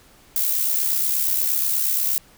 violet noise with amplitude modulation, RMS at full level -19 dBFS, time 0.36-2.18 s, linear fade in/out 0 ms, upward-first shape sine, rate 68.4 Hz, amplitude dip 50%, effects pink hiss -52 dBFS RMS until 2.37 s

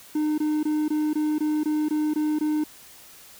triangle tone bursts, 304.5 Hz, D#4, 37 cents flat, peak -19 dBFS, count 10, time 0.15-2.639 s, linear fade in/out 5 ms, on 230 ms, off 21 ms, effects white hiss -48 dBFS RMS until 3.39 s

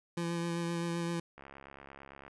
25% pulse tone with vibrato, 170 Hz, F3, 46 cents flat, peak -29 dBFS, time 0.17-1.2 s, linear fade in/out 5 ms, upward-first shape sine, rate 7.7 Hz, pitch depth 16 cents each way
click train, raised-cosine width 0.5 ms, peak -34 dBFS, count 63, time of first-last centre 1.38-2.28 s, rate 68.9 Hz
effects resampled to 24000 Hz

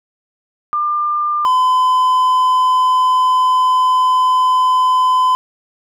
sine / triangle tone pair in turn, 1197 / 1016.5 Hz, D6 / B5, +33 / +50 cents, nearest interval minor third, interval 283 cents, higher first, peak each -14 / -8 dBFS, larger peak second, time 0.73-1.45 / 1.45-5.35 s, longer second, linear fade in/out 0 ms, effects none

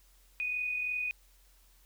sine tone with amplitude modulation, 2482 Hz, D#7, 5 cents flat, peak -29 dBFS, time 0.4-1.11 s, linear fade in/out 0 ms, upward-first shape sine, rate 43 Hz, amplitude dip 40%, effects added 44 Hz sine -61 dBFS peak until 1.85 s + white hiss -66 dBFS RMS until 1.85 s

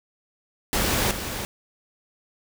pink noise with echo, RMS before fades -23 dBFS, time 0.73-1.11 s, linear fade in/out 0 ms, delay 340 ms, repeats 1, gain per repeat -8 dB, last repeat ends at 1.45 s, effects none

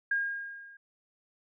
sine tone with level ramp, 1621 Hz, G#6, 42 cents flat, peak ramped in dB -24 to -50 dBFS, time 0.11-0.77 s, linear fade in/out 5 ms, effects none

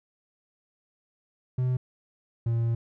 triangle tone pair in turn, 126.9 / 115.9 Hz, B2 / A#2, +47 / -10 cents, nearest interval major second, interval 157 cents, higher first, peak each -21 dBFS, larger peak neither, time 1.58-1.77 / 2.46-2.75 s, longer second, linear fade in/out 5 ms, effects none

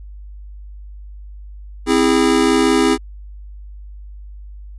square chord, C augmented, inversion none, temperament just, 261.6 / 327 / 408.8 Hz, C4 / E4 / G#4, 0 / -14 / -27 cents, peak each -17 dBFS, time 1.86-2.98 s, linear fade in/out 50 ms, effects added 50 Hz sine -32 dBFS peak until 4.78 s + resampled to 24000 Hz

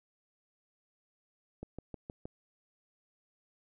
click train, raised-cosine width 2 ms, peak -28 dBFS, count 5, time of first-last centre 1.63-2.255 s, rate 6.4 Hz, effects none

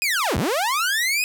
sawtooth linear two-way sweep, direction down then up, 2554 to 56 to 2554 Hz, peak -16 dBFS, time 0.02-1.24 s, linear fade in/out 0 ms, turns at 0.37 s, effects none

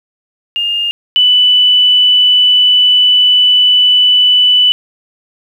sine tone pair in turn, 2822 / 2983 Hz, F7 / F#7, +17 / +13 cents, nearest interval minor second, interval 96 cents, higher second, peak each -12 / -5 dBFS, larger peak second, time 0.56-0.91 / 1.16-4.72 s, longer second, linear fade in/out 0 ms, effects 7-bit

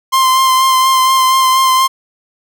45% pulse tone with vibrato, 1046.5 Hz, C6, in tune, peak -8 dBFS, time 0.12-1.88 s, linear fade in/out 20 ms, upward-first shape sine, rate 4.2 Hz, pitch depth 19 cents each way, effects none

